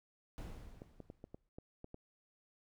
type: noise with exponential decay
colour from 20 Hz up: brown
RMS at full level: -43 dBFS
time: 0.38-1.49 s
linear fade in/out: 0 ms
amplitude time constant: 240 ms
type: clicks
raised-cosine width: 2 ms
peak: -35 dBFS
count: 8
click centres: 0.819 / 1.003 / 1.101 / 1.241 / 1.345 / 1.585 / 1.844 / 1.944 s
effects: none